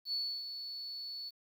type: tone with ADSR envelope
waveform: sine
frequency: 4435 Hz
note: C#8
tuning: in tune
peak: -31 dBFS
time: 0.05-1.31 s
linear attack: 78 ms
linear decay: 300 ms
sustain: -9 dB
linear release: 30 ms
effects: tanh soft clip ceiling -27 dBFS + 10-bit